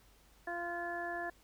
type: harmonic tone with a mistuned harmonic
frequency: 345.4 Hz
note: F4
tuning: 19 cents flat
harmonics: 1 / 2 / 3 / 4 / 5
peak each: -44 / -40 / -48 / -51 / -41 dBFS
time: 0.47-1.3 s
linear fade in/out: 5 ms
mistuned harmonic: 4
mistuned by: +18 cents
effects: added 50 Hz sine -66 dBFS peak until 1.43 s + pink hiss -66 dBFS RMS until 1.43 s